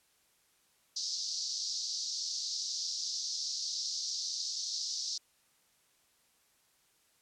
white band-pass noise, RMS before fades -37 dBFS, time 0.96-5.18 s, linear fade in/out 5 ms, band 4300 to 5900 Hz, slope 48 dB/octave, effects white hiss -70 dBFS RMS until 7.21 s + low-pass 12000 Hz 12 dB/octave

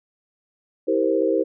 sine chord, C dominant seventh, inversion first, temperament equal with one note detuned, 323.4 / 392 / 466.2 / 523.3 Hz, E4 / G4 / Bb4 / C5, -33 / 0 / 0 / 0 cents, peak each -23 dBFS, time 0.87-1.44 s, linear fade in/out 20 ms, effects none

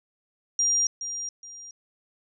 sine tone with echo, 5700 Hz, F8, 34 cents sharp, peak -20 dBFS, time 0.59-0.87 s, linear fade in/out 2 ms, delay 420 ms, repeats 2, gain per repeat -10 dB, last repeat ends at 1.71 s, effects none

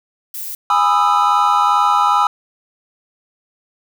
violet noise, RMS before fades -27 dBFS, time 0.34-0.55 s, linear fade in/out 2 ms
triangle chord, E major seventh, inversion first, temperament just, 824.1 / 988.9 / 1236.1 / 1318.5 Hz, G#5 / B5 / D#6 / E6, -14 / +2 / -12 / 0 cents, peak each -15 dBFS, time 0.7-2.27 s, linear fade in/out 2 ms
effects none

